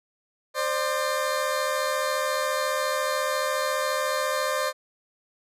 20% pulse tone pair together, 524 / 598.3 Hz, C5 / D5, +2 / +32 cents, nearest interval major second, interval 230 cents, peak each -22 dBFS, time 0.54-4.73 s, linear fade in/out 50 ms, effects resampled to 32000 Hz

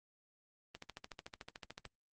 click train, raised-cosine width 0.2 ms, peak -28 dBFS, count 16, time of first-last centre 0.75-1.853 s, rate 13.6 Hz, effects Opus 24 kbps

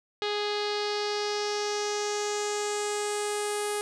sawtooth tone with low-pass filter sweep, 415.3 Hz, G#4, in tune, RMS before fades -30 dBFS, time 0.22-3.81 s, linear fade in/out 0 ms, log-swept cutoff 3900 to 10000 Hz, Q 3.4, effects none

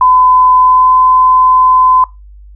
sine tone with pitch glide, 1012 to 1020.2 Hz, B5 to C6, +42 to -44 cents, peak -4 dBFS, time 0.01-2.04 s, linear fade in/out 2 ms, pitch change +14 cents, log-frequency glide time 0.58-0.94 s, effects noise-tail reverb RT60 0.2 s tail -20 dB re dry + added 50 Hz sine -32 dBFS peak until 2.55 s

